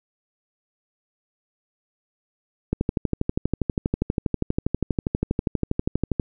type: click train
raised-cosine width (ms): 3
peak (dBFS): -8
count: 44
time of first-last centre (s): 2.73-6.198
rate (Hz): 12.4
effects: none